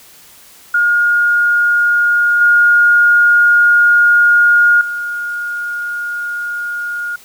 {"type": "tone with level steps", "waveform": "sine", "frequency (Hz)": 1426, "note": "F6", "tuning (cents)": 36, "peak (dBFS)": [-9, -6, -18], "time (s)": [0.74, 7.16], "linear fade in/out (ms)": 5, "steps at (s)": [2.41, 4.81], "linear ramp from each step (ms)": 2, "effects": ["white hiss -42 dBFS RMS until 7.24 s"]}